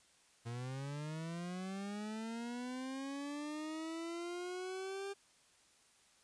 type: linear sweep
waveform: 40% pulse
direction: up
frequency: 115.2 to 399.7 Hz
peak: -40 dBFS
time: 0.45-5.14 s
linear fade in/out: 20 ms
effects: white hiss -68 dBFS RMS until 6.23 s + resampled to 22050 Hz